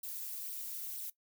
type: noise with flanger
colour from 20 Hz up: violet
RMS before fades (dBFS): -42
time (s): 0.03-1.1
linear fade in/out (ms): 5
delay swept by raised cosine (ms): 0.21 to 5.31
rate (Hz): 2.1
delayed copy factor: +0.8
effects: noise-tail reverb RT60 0.1 s tail -18 dB re dry